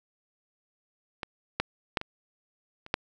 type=clicks; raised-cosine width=0.3 ms; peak=-17 / -9 / -9 / -19 / -28 / -8 dBFS; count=6; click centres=1.232 / 1.6 / 1.972 / 2.014 / 2.864 / 2.941 s; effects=none